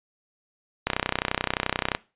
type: click train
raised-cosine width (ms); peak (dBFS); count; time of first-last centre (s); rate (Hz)
0.3; -6; 35; 0.87-1.949; 31.5
effects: noise-tail reverb RT60 0.3 s tail -20 dB re dry + resampled to 8000 Hz